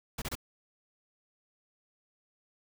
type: noise bursts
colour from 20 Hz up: pink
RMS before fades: -36 dBFS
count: 3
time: 0.18-0.353 s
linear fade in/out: 5 ms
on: 39 ms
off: 28 ms
effects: none